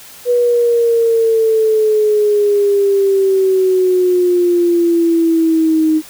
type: exponential sweep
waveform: sine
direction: down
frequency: 489.6 to 311.1 Hz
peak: -9 dBFS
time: 0.25-6.02 s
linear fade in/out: 50 ms
effects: white hiss -37 dBFS RMS until 6.09 s